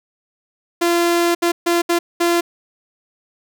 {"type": "tone bursts at uneven times", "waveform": "sawtooth", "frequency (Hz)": 343.3, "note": "F4", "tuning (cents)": -30, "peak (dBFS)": -10, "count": 5, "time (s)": [[0.81, 1.35], [1.42, 1.52], [1.66, 1.82], [1.89, 1.99], [2.2, 2.41]], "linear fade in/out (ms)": 10, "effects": []}